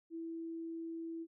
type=tone; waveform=sine; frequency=329.6 Hz; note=E4; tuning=in tune; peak=-40 dBFS; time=0.1-1.27 s; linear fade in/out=50 ms; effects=none